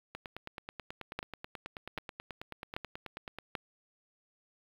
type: two click trains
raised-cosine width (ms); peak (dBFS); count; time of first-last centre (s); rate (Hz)
0.3; -18 / -24; 4 / 31; 1.19-3.552 / 0.15-3.386; 1.27 / 9.27
effects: low-pass 4000 Hz 12 dB/octave + 8-bit